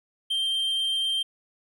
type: tone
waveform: triangle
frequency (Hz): 3156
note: G7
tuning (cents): +11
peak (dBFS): -22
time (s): 0.3-1.23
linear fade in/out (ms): 10
effects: none